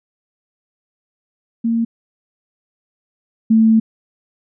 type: tone pair in turn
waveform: sine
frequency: 229.8 / 222.4 Hz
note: A#3 / A3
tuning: -25 / +19 cents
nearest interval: minor second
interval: 56 cents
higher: first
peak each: -14 / -8 dBFS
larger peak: second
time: 1.64-1.85 / 3.5-3.8 s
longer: second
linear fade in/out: 10 ms
effects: none